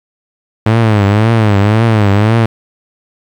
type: tone with vibrato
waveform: sawtooth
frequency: 107 Hz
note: A2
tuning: 48 cents flat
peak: -3 dBFS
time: 0.66-2.46 s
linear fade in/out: 5 ms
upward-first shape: triangle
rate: 1.9 Hz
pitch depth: 150 cents each way
effects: low-pass 3000 Hz 12 dB/octave + 7-bit